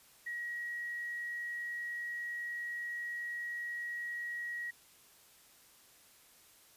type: tone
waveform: sine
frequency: 1905 Hz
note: A#6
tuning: 37 cents sharp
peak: -37 dBFS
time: 0.26-4.71 s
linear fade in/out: 10 ms
effects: white hiss -62 dBFS RMS until 6.76 s + resampled to 32000 Hz